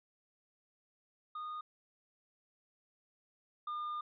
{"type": "tone pair in turn", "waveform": "triangle", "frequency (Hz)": [1230, 1209.6], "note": ["D#6", "D#6"], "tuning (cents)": [-20, -49], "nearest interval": "unison", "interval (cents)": 29, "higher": "first", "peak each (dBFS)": [-38, -35], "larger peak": "second", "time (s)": [[1.35, 1.61], [3.67, 4.01]], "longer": "second", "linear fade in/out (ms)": 5, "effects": ["resampled to 11025 Hz"]}